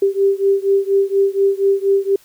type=beating tone pair; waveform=sine; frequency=392 / 396.2 Hz; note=G4 / G4; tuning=0 / +18 cents; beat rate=4.2 Hz; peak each=-15 / -16 dBFS; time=0.02-2.16 s; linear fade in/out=5 ms; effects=white hiss -51 dBFS RMS until 2.24 s